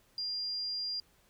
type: tone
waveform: triangle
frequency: 4800 Hz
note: D8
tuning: 37 cents sharp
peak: -30 dBFS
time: 0.18-1 s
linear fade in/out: 2 ms
effects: tanh soft clip ceiling -32 dBFS + pink hiss -67 dBFS RMS until 1.29 s